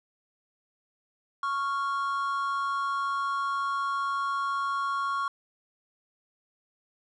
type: tone pair together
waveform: triangle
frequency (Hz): 1105.5 / 1391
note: C#6 / F6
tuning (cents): -5 / -7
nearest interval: major third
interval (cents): 398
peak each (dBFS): -26 / -31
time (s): 1.43-5.28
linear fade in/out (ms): 2
effects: resampled to 24000 Hz